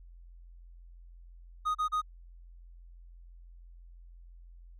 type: tone bursts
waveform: triangle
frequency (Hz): 1244.5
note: D#6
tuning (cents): 0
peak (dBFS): -25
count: 3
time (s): 1.65-2.018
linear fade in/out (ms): 20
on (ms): 100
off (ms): 34
effects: added 43 Hz sine -49 dBFS peak until 4.79 s